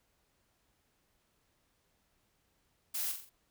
blue noise with echo, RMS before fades -36 dBFS, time 2.94-3.12 s, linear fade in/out 10 ms, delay 44 ms, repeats 4, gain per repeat -6 dB, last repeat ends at 3.296 s, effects pink hiss -75 dBFS RMS until 3.5 s

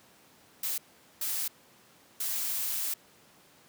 blue noise bursts at uneven times, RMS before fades -32 dBFS, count 3, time 0.63-0.78 / 1.21-1.48 / 2.2-2.94 s, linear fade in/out 5 ms, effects pink hiss -59 dBFS RMS until 3.68 s + high-pass 150 Hz 12 dB/octave

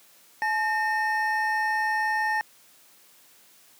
triangle tone pair together, 859 / 1821.5 Hz, A5 / A#6, -42 / -41 cents, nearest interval octave + minor second, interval 1301 cents, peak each -24 dBFS, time 0.42-2.41 s, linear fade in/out 0 ms, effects white hiss -56 dBFS RMS until 3.79 s + high-pass 150 Hz 12 dB/octave

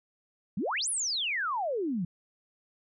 sine exponential two-way sweep, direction up then down, 162.1 to 10790 to 162.1 Hz, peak -28 dBFS, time 0.57-2.05 s, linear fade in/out 5 ms, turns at 0.89 s, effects none

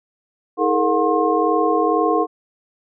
sine tone cluster, 319 / 420.4 / 462.6 / 723 / 1068 Hz, D#4 / G#4 / A#4 / F#5 / C6, +43 / +21 / -13 / -40 / +35 cents, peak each -21 dBFS, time 0.57-2.27 s, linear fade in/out 50 ms, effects none

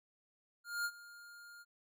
square tone with ADSR envelope, 1411 Hz, F6, 17 cents sharp, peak -34 dBFS, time 0.64-1.65 s, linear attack 210 ms, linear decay 57 ms, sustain -19 dB, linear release 37 ms, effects none

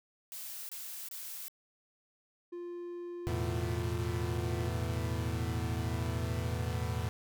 blue noise bursts, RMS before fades -43 dBFS, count 3, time 0.32-1.482 s, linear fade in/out 0 ms, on 370 ms, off 26 ms
triangle tone, 349.2 Hz, F4, in tune, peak -37 dBFS, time 2.52-4.69 s, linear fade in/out 10 ms
40% pulse chord, E suspended fourth, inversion none, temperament equal, 82.41 / 110 / 123.47 Hz, E2 / A2 / B2, 0 / 0 / 0 cents, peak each -35 / -35 / -38 dBFS, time 3.27-7.09 s, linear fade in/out 0 ms
effects none

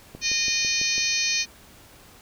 click train, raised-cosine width 2 ms, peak -25 dBFS, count 6, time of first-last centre 0.15-0.981 s, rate 6.02 Hz
harmonic tone, 614 Hz, D#5, 23 cents flat, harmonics 3 / 4 / 5 / 6 / 7 / 8 / 9 / 10, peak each -35 / -27 / -35 / -34 / -28 / -34 / -30 / -27 dBFS, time 0.21-1.46 s, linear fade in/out 50 ms
effects pink hiss -50 dBFS RMS until 2.21 s

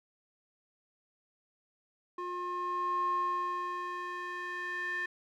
square tone with band-pass filter sweep, 356.9 Hz, F4, 38 cents sharp, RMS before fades -35 dBFS, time 2.18-5.06 s, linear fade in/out 5 ms, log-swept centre 840 to 1800 Hz, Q 5.8, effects none

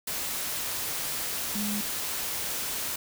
sine tone in noise, 207.7 Hz, G#3, in tune, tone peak -30 dBFS, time 1.55-1.81 s, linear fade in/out 5 ms, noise white, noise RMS -32 dBFS, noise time 0.07-2.96 s, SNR -1 dB, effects none

